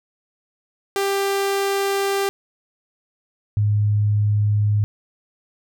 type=tone pair in turn; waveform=sawtooth / sine; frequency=395.1 / 104.4 Hz; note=G4 / G#2; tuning=+14 / +10 cents; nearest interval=octave + major seventh; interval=2304 cents; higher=first; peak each=-15 dBFS; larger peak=neither; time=0.96-2.29 / 3.57-4.84 s; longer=first; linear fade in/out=0 ms; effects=none